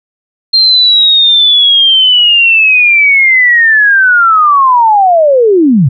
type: linear sweep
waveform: sine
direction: down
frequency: 4199 to 116.54 Hz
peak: -3 dBFS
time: 0.53-5.89 s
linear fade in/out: 10 ms
effects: none